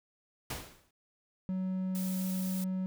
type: noise with exponential decay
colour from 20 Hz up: pink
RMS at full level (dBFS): -35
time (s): 0.5-0.91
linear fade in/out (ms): 5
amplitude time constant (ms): 89
type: tone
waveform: triangle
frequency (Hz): 186.9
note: F#3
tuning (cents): +18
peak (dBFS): -29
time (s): 1.49-2.86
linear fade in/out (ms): 0
type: noise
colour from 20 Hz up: blue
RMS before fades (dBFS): -43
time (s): 1.95-2.64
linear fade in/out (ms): 0
effects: none